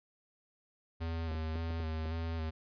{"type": "tone with vibrato", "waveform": "square", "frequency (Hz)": 80.9, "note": "E2", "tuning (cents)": -32, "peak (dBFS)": -35, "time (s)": [1, 2.51], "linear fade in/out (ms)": 20, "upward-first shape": "square", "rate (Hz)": 1.8, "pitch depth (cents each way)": 31}
{"type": "clicks", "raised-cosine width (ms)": 2, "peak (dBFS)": -32, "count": 6, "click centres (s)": [1.316, 1.349, 1.557, 1.706, 1.802, 2.057]}
{"effects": ["resampled to 11025 Hz"]}